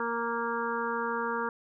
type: harmonic tone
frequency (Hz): 233.1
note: A#3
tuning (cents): 0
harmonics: 1 / 2 / 4 / 5 / 6 / 7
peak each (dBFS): -38 / -34 / -34 / -36 / -36 / -39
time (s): 0-1.49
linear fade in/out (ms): 2
effects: none